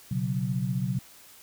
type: chord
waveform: sine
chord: B suspended second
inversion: none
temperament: equal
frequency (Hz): 123.47 / 138.59 / 185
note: B2 / C#3 / F#3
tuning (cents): 0 / 0 / 0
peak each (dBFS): -30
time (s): 0.11-0.99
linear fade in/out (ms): 5
effects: white hiss -52 dBFS RMS until 1.42 s